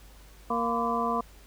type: harmonic tone with a mistuned harmonic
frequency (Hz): 233.1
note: A#3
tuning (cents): 0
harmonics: 1 / 2 / 3 / 4 / 5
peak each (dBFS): -32 / -33 / -32 / -30 / -31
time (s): 0.5-1.21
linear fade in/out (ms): 5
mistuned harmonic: 4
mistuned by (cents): +140
effects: added 50 Hz sine -50 dBFS peak until 1.46 s + pink hiss -56 dBFS RMS until 1.46 s